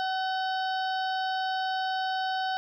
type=harmonic tone; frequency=756 Hz; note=F#5; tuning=37 cents sharp; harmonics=1 / 2 / 4 / 5 / 6 / 7; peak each=-28 / -34 / -40 / -42 / -44 / -45 dBFS; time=0-2.57 s; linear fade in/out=0 ms; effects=11-bit